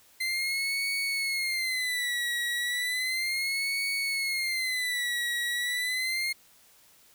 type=tone with vibrato; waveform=30% pulse; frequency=2065 Hz; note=C7; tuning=23 cents flat; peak=-25 dBFS; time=0.2-6.33 s; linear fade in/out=10 ms; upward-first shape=sine; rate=0.34 Hz; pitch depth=130 cents each way; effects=white hiss -59 dBFS RMS until 7.14 s

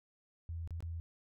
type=tone with dropouts; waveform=sine; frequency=83.3 Hz; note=E2; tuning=19 cents sharp; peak=-38 dBFS; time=0.49-1 s; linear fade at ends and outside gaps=0 ms; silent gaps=0.675-0.707 / 0.805-0.825 s; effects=none

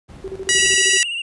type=noise; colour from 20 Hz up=brown; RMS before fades=-35 dBFS; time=0.08-0.77 s; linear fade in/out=20 ms
type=tone with tremolo; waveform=sine; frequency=383.3 Hz; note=G4; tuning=39 cents flat; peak=-25 dBFS; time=0.24-0.98 s; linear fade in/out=5 ms; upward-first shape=square; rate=13 Hz; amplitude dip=80%
type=harmonic tone; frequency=968 Hz; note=B5; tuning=35 cents flat; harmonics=2 / 3 / 4 / 5 / 6 / 7 / 8 / 9 / 10; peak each=-18 / -20 / -27 / -26 / -22 / -24 / -23 / -28 / -26 dBFS; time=0.49-1.03 s; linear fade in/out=0 ms
type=tone with vibrato; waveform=triangle; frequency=2794 Hz; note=F7; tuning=in tune; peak=-21 dBFS; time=0.55-1.22 s; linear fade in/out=5 ms; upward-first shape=sine; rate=16 Hz; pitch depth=58 cents each way
effects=high-pass 60 Hz 12 dB/octave + resampled to 24000 Hz

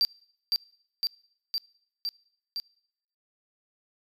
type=tone with echo; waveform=triangle; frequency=4699 Hz; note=D8; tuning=in tune; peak=-19 dBFS; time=0.01-0.05 s; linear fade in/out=0 ms; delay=510 ms; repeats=5; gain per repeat=-2 dB; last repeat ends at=2.6 s; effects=noise-tail reverb RT60 0.8 s tail -26 dB re dry

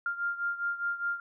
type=beating tone pair; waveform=sine; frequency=1396.9 / 1401.8 Hz; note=F6 / F6; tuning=0 / +6 cents; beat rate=4.9 Hz; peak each=-31 / -35 dBFS; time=0.06-1.2 s; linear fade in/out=2 ms; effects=none

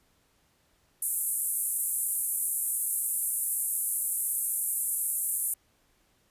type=band-pass noise; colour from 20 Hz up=white; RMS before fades=-30 dBFS; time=1.02-5.54 s; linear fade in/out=5 ms; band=8600 to 13000 Hz; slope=48 dB/octave; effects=pink hiss -68 dBFS RMS until 6.3 s + resampled to 32000 Hz

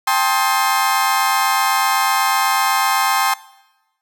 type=chord; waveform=35% pulse; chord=A half-diminished seventh; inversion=third; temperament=just; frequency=792 / 880 / 1056 / 1267.2 Hz; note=G5 / A5 / C6 / Eb6; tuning=+18 / 0 / +16 / +31 cents; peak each=-17 / -20 / -17 / -21 dBFS; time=0.07-3.34 s; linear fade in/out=5 ms; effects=noise-tail reverb RT60 1.0 s tail -20 dB re dry

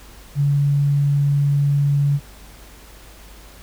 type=tone; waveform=sine; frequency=142.5 Hz; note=C#3; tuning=48 cents sharp; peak=-14 dBFS; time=0.35-2.2 s; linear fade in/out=50 ms; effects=added 50 Hz sine -43 dBFS peak until 3.62 s + pink hiss -45 dBFS RMS until 3.62 s

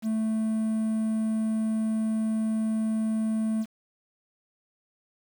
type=tone; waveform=triangle; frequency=220 Hz; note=A3; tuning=in tune; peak=-22 dBFS; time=0.02-3.66 s; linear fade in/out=50 ms; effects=8-bit

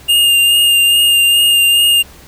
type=tone with vibrato; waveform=square; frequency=2817 Hz; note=F7; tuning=14 cents sharp; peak=-8 dBFS; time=0.08-2.03 s; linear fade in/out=20 ms; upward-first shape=sine; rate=2.4 Hz; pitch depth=17 cents each way; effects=added 67 Hz sine -42 dBFS peak until 2.27 s + pink hiss -40 dBFS RMS until 2.27 s

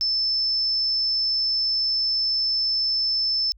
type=tone; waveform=sine; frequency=5274 Hz; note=E8; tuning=in tune; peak=-20 dBFS; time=0.01-3.52 s; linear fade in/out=0 ms; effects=added 50 Hz sine -49 dBFS peak until 3.57 s

